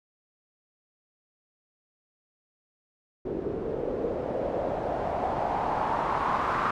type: noise with low-pass filter sweep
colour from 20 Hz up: white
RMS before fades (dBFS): -29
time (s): 3.25-6.71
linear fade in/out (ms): 5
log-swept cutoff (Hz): 380 to 1200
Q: 3.5
effects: none